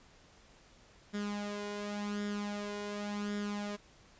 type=tone with flanger; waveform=sawtooth; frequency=205.8 Hz; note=G#3; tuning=16 cents flat; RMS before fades=-38 dBFS; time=1.13-3.77 s; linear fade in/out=20 ms; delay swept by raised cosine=0.57 to 2.07 ms; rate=0.9 Hz; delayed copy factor=+0.6; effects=pink hiss -61 dBFS RMS until 4.19 s + resampled to 16000 Hz